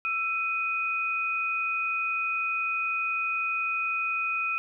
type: tone pair together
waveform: sine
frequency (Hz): 1332 / 2494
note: E6 / D#7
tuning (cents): +18 / +3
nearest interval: major seventh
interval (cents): 1085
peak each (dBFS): -31 / -27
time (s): 0.05-4.58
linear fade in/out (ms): 0
effects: none